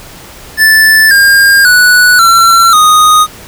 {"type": "tone with pitch steps", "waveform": "square", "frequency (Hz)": [1756, 1610.3, 1476.6, 1354.1, 1241.7], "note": ["A6", "G6", "F#6", "E6", "D#6"], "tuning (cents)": [-4, 46, -4, 46, -4], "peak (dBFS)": -3, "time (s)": [0.57, 3.27], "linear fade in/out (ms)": 50, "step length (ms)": 540, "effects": ["pink hiss -31 dBFS RMS until 3.47 s"]}